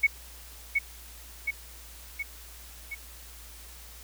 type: tone with echo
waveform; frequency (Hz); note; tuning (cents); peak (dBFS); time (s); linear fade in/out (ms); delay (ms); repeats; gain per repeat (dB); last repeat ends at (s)
sine; 2217; C#7; 0; -17; 0.03-0.07; 10; 720; 4; -4; 2.95
effects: added 58 Hz sine -48 dBFS peak until 4.03 s + white hiss -49 dBFS RMS until 4.03 s